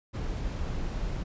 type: noise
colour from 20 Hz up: brown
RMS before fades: -32 dBFS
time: 0.13-1.24 s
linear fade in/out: 20 ms
effects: resampled to 16000 Hz